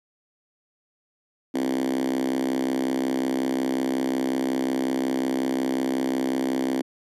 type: tone with high-pass filter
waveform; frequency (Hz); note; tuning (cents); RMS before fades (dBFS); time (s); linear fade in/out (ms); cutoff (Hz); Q
5% pulse; 65.5; C2; +2; -25; 1.54-6.82; 10; 280; 7.6
effects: resampled to 32000 Hz